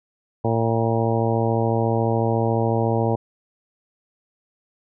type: harmonic tone with a mistuned harmonic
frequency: 114 Hz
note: A#2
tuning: 38 cents flat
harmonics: 1 / 2 / 3 / 4 / 5 / 6 / 7 / 8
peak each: -22 / -26 / -27 / -25 / -27 / -30 / -28 / -31 dBFS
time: 0.44-3.16 s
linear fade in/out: 10 ms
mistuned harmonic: 8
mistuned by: +64 cents
effects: none